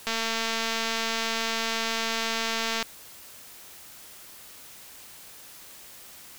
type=click train; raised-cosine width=0.2 ms; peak=-11 dBFS; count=624; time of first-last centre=0.07-2.827 s; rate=226 Hz; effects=white hiss -47 dBFS RMS until 6.38 s